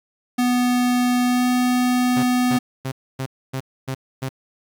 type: tone with pitch glide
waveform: square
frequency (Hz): 246.9 to 248.8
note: B3 to B3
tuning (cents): 0 to +13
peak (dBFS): -17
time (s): 0.38-2.59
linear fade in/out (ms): 10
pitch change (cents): +13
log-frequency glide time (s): 1.25-1.47
type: tone bursts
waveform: sawtooth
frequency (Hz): 132.3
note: C3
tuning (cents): +20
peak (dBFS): -20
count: 7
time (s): 2.16-4.291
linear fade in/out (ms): 10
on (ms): 73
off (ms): 270
effects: 9-bit